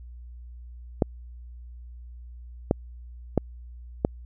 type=clicks; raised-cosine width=2 ms; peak=-6 dBFS; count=4; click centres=1.022 / 2.711 / 3.377 / 4.049 s; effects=added 60 Hz sine -40 dBFS peak until 4.25 s